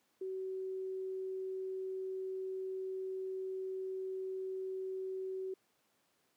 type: tone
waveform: sine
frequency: 378.2 Hz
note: F#4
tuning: 38 cents sharp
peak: -37 dBFS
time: 0.21-5.54 s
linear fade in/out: 5 ms
effects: pink hiss -75 dBFS RMS until 6.36 s + high-pass 200 Hz 12 dB/octave